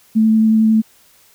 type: tone with vibrato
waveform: sine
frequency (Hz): 220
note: A3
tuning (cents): 0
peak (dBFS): -9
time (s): 0.15-0.82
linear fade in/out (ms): 20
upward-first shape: sine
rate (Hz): 11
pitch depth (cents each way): 10
effects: white hiss -51 dBFS RMS until 1.34 s